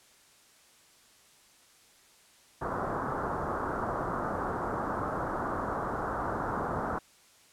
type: low-pass noise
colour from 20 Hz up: white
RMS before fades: -33 dBFS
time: 2.61-6.99 s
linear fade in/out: 10 ms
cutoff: 1400 Hz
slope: 48 dB/octave
effects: white hiss -60 dBFS RMS until 7.52 s + low-pass 10000 Hz 12 dB/octave